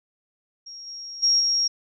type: tone with level steps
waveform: sine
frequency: 5588 Hz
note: F8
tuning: in tune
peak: -37 / -34 / -16 / -19 dBFS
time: 0.66-1.68 s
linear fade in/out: 10 ms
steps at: 0.86 / 1.22 / 1.39 s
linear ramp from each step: 20 ms
effects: none